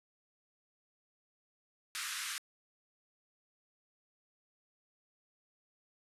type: band-pass noise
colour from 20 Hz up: pink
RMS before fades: -40 dBFS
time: 1.95-2.38 s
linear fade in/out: 0 ms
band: 1200 to 12000 Hz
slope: 48 dB/octave
effects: resampled to 32000 Hz